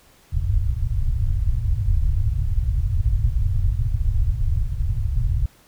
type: low-pass noise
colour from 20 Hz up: pink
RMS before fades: -20 dBFS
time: 0.32-5.46 s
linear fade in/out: 5 ms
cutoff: 120 Hz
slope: 48 dB/octave
effects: pink hiss -54 dBFS RMS until 5.67 s